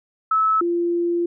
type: tone pair in turn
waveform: sine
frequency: 1301 / 344.6 Hz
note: E6 / F4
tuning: -23 / -23 cents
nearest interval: octave + major seventh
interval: 2300 cents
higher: first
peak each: -15 / -18 dBFS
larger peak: first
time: 0.31-0.61 / 0.61-1.26 s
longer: second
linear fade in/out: 5 ms
effects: none